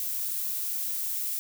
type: noise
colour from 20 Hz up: violet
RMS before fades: -31 dBFS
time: 0-1.39 s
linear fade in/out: 0 ms
effects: none